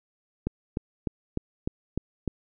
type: click train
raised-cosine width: 3 ms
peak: -14 dBFS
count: 7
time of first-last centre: 0.47-2.277 s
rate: 3.32 Hz
effects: none